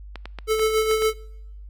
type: clicks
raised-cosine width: 0.3 ms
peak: -18 dBFS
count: 6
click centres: 0.157 / 0.256 / 0.387 / 0.595 / 0.913 / 1.022 s
type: tone with tremolo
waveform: square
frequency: 437.2 Hz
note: A4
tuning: 11 cents flat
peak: -17 dBFS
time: 0.47-1.14 s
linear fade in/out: 50 ms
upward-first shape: sine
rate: 7.2 Hz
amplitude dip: 50%
effects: noise-tail reverb RT60 0.9 s tail -24 dB re dry + added 50 Hz sine -37 dBFS peak until 1.69 s